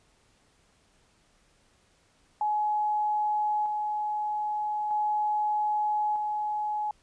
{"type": "tone with tremolo", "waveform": "sine", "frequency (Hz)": 844, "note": "G#5", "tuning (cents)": 28, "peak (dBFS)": -24, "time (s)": [2.41, 6.91], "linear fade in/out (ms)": 2, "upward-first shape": "square", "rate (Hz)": 0.4, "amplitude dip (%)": 30, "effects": ["pink hiss -65 dBFS RMS until 7.02 s", "resampled to 22050 Hz"]}